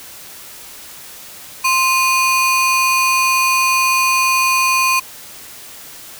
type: ring-modulated tone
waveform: 45% pulse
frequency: 1760 Hz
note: A6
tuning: in tune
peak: -9 dBFS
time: 1.64-5 s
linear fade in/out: 10 ms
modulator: 711 Hz
effects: white hiss -36 dBFS RMS until 6.19 s